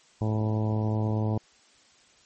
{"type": "harmonic tone", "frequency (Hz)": 108.2, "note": "A2", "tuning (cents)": -29, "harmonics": [1, 2, 3, 4, 5, 6, 7, 8, 9], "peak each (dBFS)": [-25, -31, -35, -37, -39, -41, -42, -43, -44], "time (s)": [0.21, 1.38], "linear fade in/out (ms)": 5, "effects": ["white hiss -59 dBFS RMS until 2.25 s", "MP3 32 kbps"]}